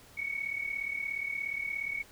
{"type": "tone pair together", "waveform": "sine", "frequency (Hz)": [2217, 2254], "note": ["C#7", "C#7"], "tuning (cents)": [0, 28], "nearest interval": "unison", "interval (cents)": 28, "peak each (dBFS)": [-34, -37], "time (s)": [0.17, 2.03], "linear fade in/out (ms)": 10, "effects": ["pink hiss -56 dBFS RMS until 2.11 s"]}